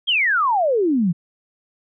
sine exponential sweep, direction down, 3322 to 160.1 Hz, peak -15 dBFS, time 0.07-1.13 s, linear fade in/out 20 ms, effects none

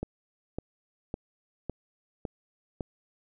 click train, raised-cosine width 2 ms, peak -19 dBFS, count 6, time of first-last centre 0.03-2.808 s, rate 1.8 Hz, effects none

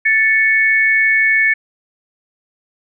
sine tone pair together, 1760 / 2217 Hz, A6 / C#7, 0 / 0 cents, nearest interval major third, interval 400 cents, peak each -13 dBFS, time 0.05-1.54 s, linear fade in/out 10 ms, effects none

